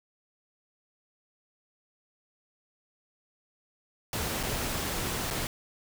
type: noise with dropouts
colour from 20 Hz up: pink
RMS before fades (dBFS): -32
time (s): 4.13-5.47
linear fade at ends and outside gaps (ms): 1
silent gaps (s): 4.43-4.434 / 5.303-5.309
effects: none